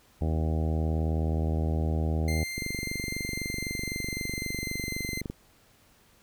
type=harmonic tone; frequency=79.3 Hz; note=D#2; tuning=33 cents sharp; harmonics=1 / 2 / 3 / 4 / 5 / 6 / 7 / 8 / 9 / 10; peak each=-26 / -32 / -36 / -38 / -40 / -42 / -43 / -44 / -45 / -46 dBFS; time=0.21-2.44 s; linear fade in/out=5 ms
type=tone with pitch glide; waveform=sawtooth; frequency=2093 to 2075 Hz; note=C7 to C7; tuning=0 to -15 cents; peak=-30 dBFS; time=2.28-5.21 s; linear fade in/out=2 ms; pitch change=-15 cents; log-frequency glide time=3.13-5.03 s
type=click train; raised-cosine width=3 ms; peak=-21 dBFS; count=66; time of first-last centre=2.58-5.3 s; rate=23.9 Hz
effects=pink hiss -61 dBFS RMS until 6.22 s